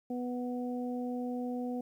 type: harmonic tone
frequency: 246.9 Hz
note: B3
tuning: in tune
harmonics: 1 / 2 / 3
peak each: -34 / -40 / -44 dBFS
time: 0.1-1.81 s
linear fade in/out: 5 ms
effects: 11-bit